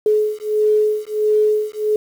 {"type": "beating tone pair", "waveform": "sine", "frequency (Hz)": [425.2, 426.7], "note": ["G#4", "G#4"], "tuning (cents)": [41, 47], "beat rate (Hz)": 1.5, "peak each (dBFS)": -17, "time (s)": [0.06, 1.96], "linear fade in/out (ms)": 2, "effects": ["7-bit"]}